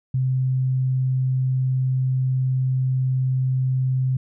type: tone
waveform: sine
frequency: 129.9 Hz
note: C3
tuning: 12 cents flat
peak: -18 dBFS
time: 0.14-4.17 s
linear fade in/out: 5 ms
effects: none